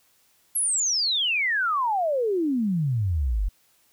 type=exponential sweep; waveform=sine; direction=down; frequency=11500 to 43.09 Hz; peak=-21 dBFS; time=0.55-3.49 s; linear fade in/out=10 ms; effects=white hiss -63 dBFS RMS until 3.92 s